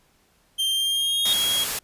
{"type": "tone with pitch glide", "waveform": "45% pulse", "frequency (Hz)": [3161, 3288], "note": ["G7", "G#7"], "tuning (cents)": [14, -18], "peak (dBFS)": -21, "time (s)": [0.58, 1.65], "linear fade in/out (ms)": 20, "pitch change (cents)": 68, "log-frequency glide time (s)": [0.71, 1.34]}
{"type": "tone with exponential growth", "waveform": "triangle", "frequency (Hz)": 3697, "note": "A#7", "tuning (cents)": -15, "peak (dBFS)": -17, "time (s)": [0.93, 1.33], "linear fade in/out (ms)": 1, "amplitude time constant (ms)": 86}
{"type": "noise", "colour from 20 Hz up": "white", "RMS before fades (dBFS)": -27, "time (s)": [1.25, 1.79], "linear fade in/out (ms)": 5}
{"effects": ["pink hiss -62 dBFS RMS until 1.83 s", "resampled to 32000 Hz"]}